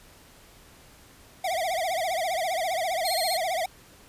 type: tone with vibrato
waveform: square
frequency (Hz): 698.5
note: F5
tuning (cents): 0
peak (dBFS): -26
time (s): 1.44-3.66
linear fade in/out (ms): 5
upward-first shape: triangle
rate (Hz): 15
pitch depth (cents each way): 210
type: tone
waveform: sawtooth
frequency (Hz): 4234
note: C8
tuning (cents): +20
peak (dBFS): -25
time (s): 3.05-3.37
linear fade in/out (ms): 2
effects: pink hiss -53 dBFS RMS until 4.08 s + resampled to 32000 Hz